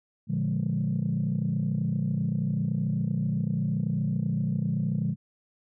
sine chord, Bb dominant seventh, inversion none, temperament equal, 116.54 / 146.83 / 174.61 / 207.7 Hz, Bb2 / D3 / F3 / Ab3, 0 / 0 / 0 / 0 cents, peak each -31 / -28 / -29 / -30 dBFS, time 0.27-5.16 s, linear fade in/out 50 ms, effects tanh soft clip ceiling -18 dBFS

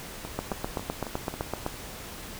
two click trains, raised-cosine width 1 ms, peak -14 / -21 dBFS, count 11 / 5, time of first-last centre 0.39-1.664 / 0.25-1.34 s, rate 7.85 / 3.67 Hz, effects pink hiss -41 dBFS RMS until 2.39 s

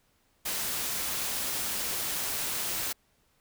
white noise, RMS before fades -32 dBFS, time 0.45-2.93 s, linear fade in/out 10 ms, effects pink hiss -69 dBFS RMS until 3.4 s

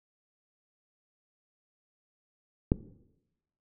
click, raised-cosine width 3 ms, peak -9 dBFS, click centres 2.719 s, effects noise-tail reverb RT60 0.9 s tail -17 dB re dry

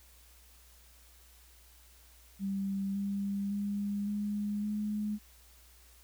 sine tone with pitch steps, 196 / 199.43 / 202.9 / 206.5 / 210.1 Hz, G3 / G3 / G#3 / G#3 / G#3, 0 / +30 / -40 / -10 / +20 cents, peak -31 dBFS, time 2.39-5.19 s, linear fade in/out 50 ms, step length 560 ms, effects added 60 Hz sine -59 dBFS peak until 6.03 s + white hiss -61 dBFS RMS until 6.03 s

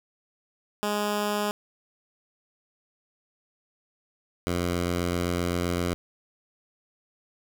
10% pulse tone pair in turn, 207.7 / 87.71 Hz, G#3 / F2, 0 / +8 cents, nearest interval octave + minor third, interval 1492 cents, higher first, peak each -17 dBFS, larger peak neither, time 0.83-1.51 / 4.47-5.94 s, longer second, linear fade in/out 0 ms, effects none

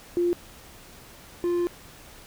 sine / triangle tone pair in turn, 349.2 / 349.2 Hz, F4 / F4, 0 / 0 cents, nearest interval unison, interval 0 cents, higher neither, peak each -20 dBFS, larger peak neither, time 0.17-0.33 / 1.44-1.67 s, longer second, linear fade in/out 0 ms, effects pink hiss -48 dBFS RMS until 2.26 s

